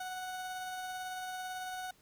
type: tone with tremolo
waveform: 30% pulse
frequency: 740 Hz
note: F#5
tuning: in tune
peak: -35 dBFS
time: 0-1.91 s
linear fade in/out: 5 ms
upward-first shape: triangle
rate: 18 Hz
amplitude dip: 25%
effects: pink hiss -66 dBFS RMS until 2.01 s